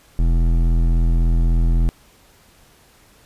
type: tone with hard clipping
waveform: sine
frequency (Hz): 41.8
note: E1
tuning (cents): +25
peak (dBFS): -15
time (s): 0.19-1.89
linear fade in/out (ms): 0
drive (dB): 12
effects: pink hiss -52 dBFS RMS until 3.25 s + resampled to 32000 Hz